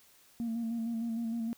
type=tone with vibrato; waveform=sine; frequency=229.7 Hz; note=A#3; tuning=25 cents flat; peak=-30 dBFS; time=0.4-1.53 s; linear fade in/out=0 ms; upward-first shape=square; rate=6.5 Hz; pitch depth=30 cents each way; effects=tanh soft clip ceiling -29 dBFS + white hiss -62 dBFS RMS until 1.57 s